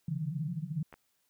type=band-pass noise; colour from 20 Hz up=white; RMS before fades=-35 dBFS; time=0.08-0.83 s; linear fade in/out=5 ms; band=140 to 170 Hz; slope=96 dB/octave
type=clicks; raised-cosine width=0.5 ms; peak=-34 / -34 dBFS; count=2; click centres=0.927 / 0.94 s
effects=white hiss -75 dBFS RMS until 1.29 s